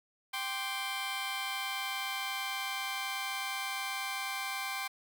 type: chord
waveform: 15% pulse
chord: G suspended fourth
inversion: none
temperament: just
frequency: 784 / 1045.3 / 1176 Hz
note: G5 / C6 / D6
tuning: 0 / -2 / +2 cents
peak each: -32 / -32 / -37 dBFS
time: 0.33-4.88 s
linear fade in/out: 10 ms
effects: none